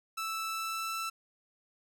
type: tone with pitch glide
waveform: sawtooth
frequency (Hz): 1318.5 to 1328.4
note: E6 to E6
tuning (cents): 0 to +13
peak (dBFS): -30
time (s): 0.17-1.1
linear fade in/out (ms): 10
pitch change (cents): +13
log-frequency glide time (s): 0.46-0.98
effects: none